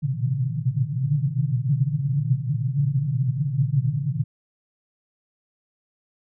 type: band-pass noise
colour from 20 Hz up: white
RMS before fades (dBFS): -23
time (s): 0.02-4.24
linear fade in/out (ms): 10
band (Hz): 120 to 150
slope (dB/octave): 96
effects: none